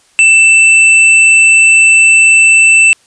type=tone with tanh clipping; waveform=sine; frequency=2661 Hz; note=E7; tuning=16 cents sharp; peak=-4 dBFS; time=0.19-2.93 s; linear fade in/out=0 ms; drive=17 dB; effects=white hiss -49 dBFS RMS until 3.06 s + resampled to 22050 Hz